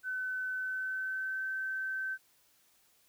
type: tone with pitch glide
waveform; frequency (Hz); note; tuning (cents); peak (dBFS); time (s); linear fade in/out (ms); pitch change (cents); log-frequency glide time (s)
sine; 1515 to 1542.4; F#6 to G6; +40 to -28; -33; 0.03-2.18; 50; +32; 0.55-1.46
effects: white hiss -68 dBFS RMS until 3.08 s